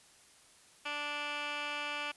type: tone with band-pass filter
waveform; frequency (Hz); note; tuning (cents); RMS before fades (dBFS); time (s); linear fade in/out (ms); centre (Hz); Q
15% pulse; 293; D4; -4; -38; 0.85-2.12; 10; 2200; 2.9
effects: white hiss -61 dBFS RMS until 2.16 s + resampled to 24000 Hz